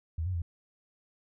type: tone with pitch steps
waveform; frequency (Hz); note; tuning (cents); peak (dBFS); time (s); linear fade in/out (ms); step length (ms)
sine; 81 / 92.3 / 85; E2 / F#2 / F2; -30 / -4 / -46; -29; 0.18-0.42; 5; 80
effects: none